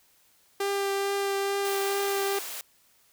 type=tone with vibrato; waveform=sawtooth; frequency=396.7 Hz; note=G4; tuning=21 cents sharp; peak=-22 dBFS; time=0.6-2.39 s; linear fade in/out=5 ms; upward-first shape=triangle; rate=2.3 Hz; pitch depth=12 cents each way
type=high-pass noise; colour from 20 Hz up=white; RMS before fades=-37 dBFS; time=1.65-2.61 s; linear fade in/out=0 ms; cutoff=450 Hz; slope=12 dB/octave
effects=white hiss -63 dBFS RMS until 3.12 s